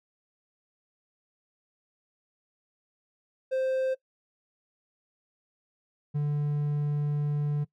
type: tone pair in turn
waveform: triangle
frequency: 523.3 / 146.85 Hz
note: C5 / D3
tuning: 0 / 0 cents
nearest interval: octave + minor seventh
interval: 2200 cents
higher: first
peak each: -23 dBFS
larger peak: neither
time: 3.51-3.95 / 6.14-7.65 s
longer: second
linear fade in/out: 20 ms
effects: noise-tail reverb RT60 0.1 s tail -21 dB re dry